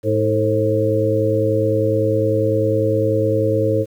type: harmonic tone with a mistuned harmonic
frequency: 106.8 Hz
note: G#2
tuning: 49 cents sharp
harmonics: 1 / 2 / 3 / 4 / 5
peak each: -20 / -31 / -22 / -20 / -19 dBFS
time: 0.03-3.86 s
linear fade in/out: 50 ms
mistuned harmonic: 4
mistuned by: +67 cents
effects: 8-bit